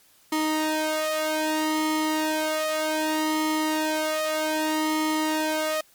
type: tone with flanger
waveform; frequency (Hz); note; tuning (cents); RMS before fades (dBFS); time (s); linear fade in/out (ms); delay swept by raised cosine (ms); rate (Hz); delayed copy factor
sawtooth; 311.1; D#4; 0; -25; 0.32-5.81; 5; 0.96 to 2.26; 0.32; +0.9
effects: white hiss -58 dBFS RMS until 5.94 s + MP3 96 kbps